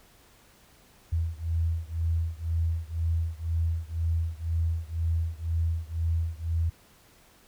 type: beating tone pair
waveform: sine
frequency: 81.7 / 83.7 Hz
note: E2 / E2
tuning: -15 / +27 cents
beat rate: 2 Hz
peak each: -28 / -29 dBFS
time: 1.12-6.7 s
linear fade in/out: 10 ms
effects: pink hiss -58 dBFS RMS until 7.47 s